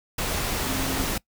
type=tone in noise; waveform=sine; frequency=264.1 Hz; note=C4; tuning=16 cents sharp; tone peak=-31 dBFS; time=0.64-1.05 s; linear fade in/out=5 ms; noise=pink; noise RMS=-27 dBFS; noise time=0.18-1.18 s; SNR=-7 dB; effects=noise-tail reverb RT60 0.1 s tail -22 dB re dry